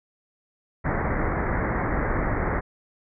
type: low-pass noise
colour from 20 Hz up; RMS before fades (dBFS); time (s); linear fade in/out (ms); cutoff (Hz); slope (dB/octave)
pink; -25; 0.84-2.61; 20; 2100; 96
effects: none